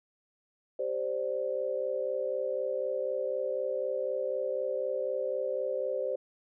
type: chord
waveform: sine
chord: G suspended fourth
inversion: none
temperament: equal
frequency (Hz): 392 / 523.3 / 587.3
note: G4 / C5 / D5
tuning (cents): 0 / 0 / 0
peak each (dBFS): -37 / -31 / -35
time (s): 0.79-6.16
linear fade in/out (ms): 5
effects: none